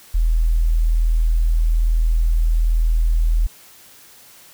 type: tone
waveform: sine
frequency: 40.59 Hz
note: E1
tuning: 26 cents flat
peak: -13 dBFS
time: 0.14-3.47 s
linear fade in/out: 10 ms
effects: white hiss -46 dBFS RMS until 4.53 s